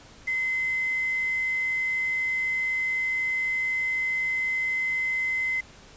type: tone with quantisation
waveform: sine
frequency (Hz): 2054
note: C7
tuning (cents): -33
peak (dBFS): -24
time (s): 0.27-5.61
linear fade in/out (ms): 10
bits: 7
effects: pink hiss -50 dBFS RMS until 5.96 s + resampled to 16000 Hz